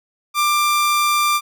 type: tone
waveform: sawtooth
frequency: 1186 Hz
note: D6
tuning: 17 cents sharp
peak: -11 dBFS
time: 0.34-1.41 s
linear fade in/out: 50 ms
effects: none